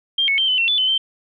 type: tone with pitch steps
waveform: sine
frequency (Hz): 3188 / 2206 / 3133 / 3024 / 2713 / 3480 / 3041 / 3117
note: G7 / C#7 / G7 / F#7 / E7 / A7 / F#7 / G7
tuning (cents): +28 / -9 / -2 / +37 / +49 / -20 / +47 / -11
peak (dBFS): -15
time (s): 0.18-0.98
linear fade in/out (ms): 5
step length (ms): 100
effects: none

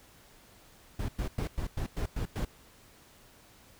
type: noise bursts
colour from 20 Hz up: brown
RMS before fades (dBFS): -32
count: 8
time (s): 0.99-2.45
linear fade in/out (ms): 5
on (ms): 95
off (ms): 100
effects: pink hiss -58 dBFS RMS until 3.79 s

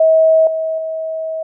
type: tone with level steps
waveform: sine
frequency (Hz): 641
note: E5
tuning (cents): -49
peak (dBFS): -7 / -16 / -19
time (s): 0-1.43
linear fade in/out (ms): 5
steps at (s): 0.47 / 0.78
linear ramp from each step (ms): 2
effects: none

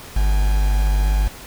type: tone with quantisation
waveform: triangle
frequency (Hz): 50.2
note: G1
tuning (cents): +42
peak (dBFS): -12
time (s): 0.16-1.28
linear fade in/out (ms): 5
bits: 5
effects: pink hiss -38 dBFS RMS until 1.46 s

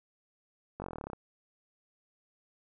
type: slowing click train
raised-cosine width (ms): 1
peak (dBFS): -25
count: 14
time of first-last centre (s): 0.8-1.133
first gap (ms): 20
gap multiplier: 1.04
effects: none

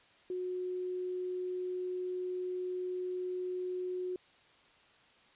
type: tone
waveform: sine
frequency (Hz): 364.6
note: F#4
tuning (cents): -25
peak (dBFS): -34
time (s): 0.3-4.16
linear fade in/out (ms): 2
effects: white hiss -63 dBFS RMS until 5.35 s + resampled to 8000 Hz

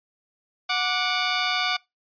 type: tone pair together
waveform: 10% pulse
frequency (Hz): 733.1 / 1171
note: F#5 / D6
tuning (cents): -16 / -5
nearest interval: minor sixth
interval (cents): 811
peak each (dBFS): -16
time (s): 0.69-1.77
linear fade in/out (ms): 10
effects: noise-tail reverb RT60 0.2 s tail -24 dB re dry + resampled to 11025 Hz

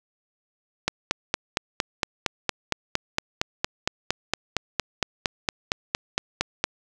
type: click train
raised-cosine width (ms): 0.2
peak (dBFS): -4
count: 26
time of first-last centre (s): 0.88-6.64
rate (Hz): 4.34
effects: none

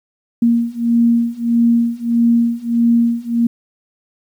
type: beating tone pair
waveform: sine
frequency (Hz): 233.3 / 234.9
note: A#3 / A#3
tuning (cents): +2 / +13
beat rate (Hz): 1.6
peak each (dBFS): -15 / -14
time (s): 0.42-3.47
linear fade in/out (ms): 5
effects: 8-bit

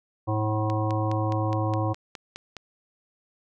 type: harmonic tone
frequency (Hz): 107.8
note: A2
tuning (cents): -35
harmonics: 1 / 3 / 5 / 7 / 9 / 10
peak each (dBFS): -25 / -30 / -32 / -33 / -35 / -35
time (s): 0.27-1.94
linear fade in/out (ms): 20
type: click train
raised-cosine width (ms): 0.2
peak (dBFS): -20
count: 10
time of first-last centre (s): 0.7-2.567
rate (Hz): 4.82
effects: none

